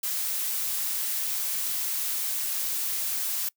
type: noise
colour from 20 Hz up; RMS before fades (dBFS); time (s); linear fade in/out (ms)
blue; -29; 0.03-3.49; 5
effects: noise-tail reverb RT60 0.1 s tail -24 dB re dry